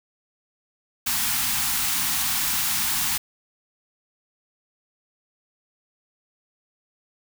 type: band-stop noise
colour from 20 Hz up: white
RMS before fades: -24 dBFS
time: 1.06-3.18 s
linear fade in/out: 10 ms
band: 300 to 740 Hz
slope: 96 dB/octave
effects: none